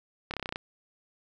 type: slowing click train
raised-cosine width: 0.3 ms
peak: -17 dBFS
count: 9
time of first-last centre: 0.31-0.559 s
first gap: 28 ms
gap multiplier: 1.03
effects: none